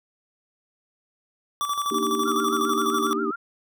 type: tone with tremolo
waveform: square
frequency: 1158 Hz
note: D6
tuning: 25 cents flat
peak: -23 dBFS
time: 1.61-3.13 s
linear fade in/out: 0 ms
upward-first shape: square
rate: 12 Hz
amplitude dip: 55%
type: chord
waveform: sine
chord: Eb major seventh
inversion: second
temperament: equal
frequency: 233.1 / 293.7 / 311.1 / 392 Hz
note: Bb3 / D4 / Eb4 / G4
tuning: 0 / 0 / 0 / 0 cents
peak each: -30 / -32 / -30 / -27 dBFS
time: 1.91-3.31 s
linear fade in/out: 5 ms
type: tone with vibrato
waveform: sine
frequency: 1298 Hz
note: E6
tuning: 27 cents flat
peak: -28 dBFS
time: 2.25-3.36 s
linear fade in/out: 10 ms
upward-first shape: sine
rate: 7.5 Hz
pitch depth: 130 cents each way
effects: none